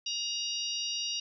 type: harmonic tone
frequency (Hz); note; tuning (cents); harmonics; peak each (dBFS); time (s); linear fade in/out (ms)
945; A#5; +23; 3 / 4 / 5 / 6; -35 / -38 / -38 / -38; 0.06-1.2; 5
effects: none